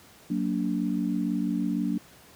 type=chord; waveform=sine; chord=Gb augmented; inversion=none; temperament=just; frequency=185 / 231.2 / 289.1 Hz; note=Gb3 / Bb3 / D4; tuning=0 / -14 / -27 cents; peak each=-29 dBFS; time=0.3-1.98 s; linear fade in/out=5 ms; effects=pink hiss -53 dBFS RMS until 2.35 s + high-pass 80 Hz 12 dB/octave